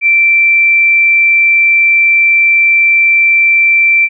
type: tone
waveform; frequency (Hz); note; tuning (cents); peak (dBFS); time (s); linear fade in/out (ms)
sine; 2344; D7; -4; -5; 0.01-4.09; 50
effects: none